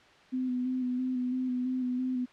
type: tone with vibrato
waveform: sine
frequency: 253.1 Hz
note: B3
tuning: 43 cents sharp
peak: -28 dBFS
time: 0.32-2.26 s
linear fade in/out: 20 ms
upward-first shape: square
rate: 3 Hz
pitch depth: 23 cents each way
effects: white hiss -57 dBFS RMS until 2.32 s + low-pass 3000 Hz 12 dB/octave